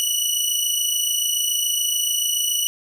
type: tone pair together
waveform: 15% pulse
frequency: 2933 / 2960 Hz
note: F#7 / F#7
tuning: -16 / 0 cents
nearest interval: unison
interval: 16 cents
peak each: -15 dBFS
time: 0-2.67 s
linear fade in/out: 0 ms
effects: none